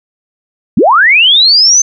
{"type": "linear sweep", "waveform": "sine", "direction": "up", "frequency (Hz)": [150.5, 6272], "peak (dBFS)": -3, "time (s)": [0.77, 1.82], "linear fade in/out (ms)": 5, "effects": []}